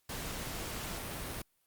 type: noise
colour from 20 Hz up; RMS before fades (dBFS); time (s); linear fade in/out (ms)
pink; -40; 0.09-1.42; 5
effects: white hiss -75 dBFS RMS until 1.66 s + Opus 48 kbps